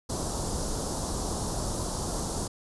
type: band-stop noise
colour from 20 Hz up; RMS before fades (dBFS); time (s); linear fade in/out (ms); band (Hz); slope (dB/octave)
pink; -31; 0.09-2.48; 10; 1100 to 4700; 24
effects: resampled to 24000 Hz